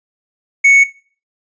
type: tone with hard clipping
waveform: sine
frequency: 2217 Hz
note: C#7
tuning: in tune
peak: -6 dBFS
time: 0.64-0.84 s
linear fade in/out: 10 ms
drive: 3 dB
effects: noise-tail reverb RT60 0.4 s tail -18 dB re dry + resampled to 16000 Hz